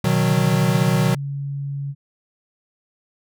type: chord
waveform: square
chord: B major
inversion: none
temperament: equal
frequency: 123.47 / 155.56 / 185 Hz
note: B2 / D#3 / F#3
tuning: 0 / 0 / 0 cents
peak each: -21 dBFS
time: 0.04-1.15 s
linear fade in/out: 5 ms
type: tone with pitch glide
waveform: sine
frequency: 142.8 to 140.27 Hz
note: D3 to C#3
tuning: -48 to +21 cents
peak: -24 dBFS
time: 0.24-1.95 s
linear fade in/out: 50 ms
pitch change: -31 cents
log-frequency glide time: 0.54-0.74 s
effects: none